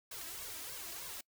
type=noise with flanger; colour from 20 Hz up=white; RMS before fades=-45 dBFS; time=0.11-1.21 s; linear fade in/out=5 ms; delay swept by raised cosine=1.8 to 3.1 ms; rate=3.2 Hz; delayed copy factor=+0.9; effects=noise-tail reverb RT60 0.1 s tail -24 dB re dry